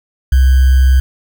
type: tone with sample-and-hold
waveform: sine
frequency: 65.1 Hz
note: C2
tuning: 8 cents flat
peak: -5 dBFS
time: 0.32-1 s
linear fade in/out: 5 ms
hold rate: 1575 Hz
effects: none